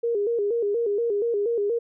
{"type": "tone with vibrato", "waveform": "sine", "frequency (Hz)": 437, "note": "A4", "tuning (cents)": -12, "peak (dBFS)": -21, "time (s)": [0.03, 1.79], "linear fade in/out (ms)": 10, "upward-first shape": "square", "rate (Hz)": 4.2, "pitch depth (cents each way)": 120, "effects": []}